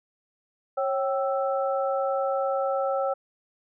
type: tone cluster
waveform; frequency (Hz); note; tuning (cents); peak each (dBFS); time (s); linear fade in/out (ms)
sine; 546 / 775 / 1322; C#5 / G5 / E6; -26 / -20 / +5; -25 / -29 / -32; 0.77-3.14; 10
effects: none